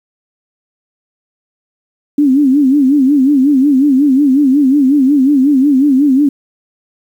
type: tone with vibrato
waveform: sine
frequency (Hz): 276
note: C#4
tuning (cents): -7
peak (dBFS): -6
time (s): 2.18-6.29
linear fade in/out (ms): 5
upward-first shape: sine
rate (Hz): 5.5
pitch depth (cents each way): 130
effects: 7-bit